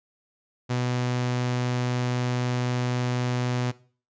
sawtooth tone, 123.9 Hz, B2, 6 cents sharp, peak -20 dBFS, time 0.69-3.72 s, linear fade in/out 20 ms, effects noise-tail reverb RT60 0.4 s tail -18 dB re dry + resampled to 16000 Hz

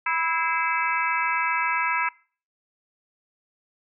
harmonic tone with a mistuned harmonic, 327.5 Hz, E4, 11 cents flat, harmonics 3 / 4 / 5 / 6 / 7 / 8, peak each -27 / -28 / -29 / -30 / -30 / -31 dBFS, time 0.06-2.09 s, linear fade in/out 5 ms, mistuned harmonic 6, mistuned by +86 cents, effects noise-tail reverb RT60 0.4 s tail -21 dB re dry

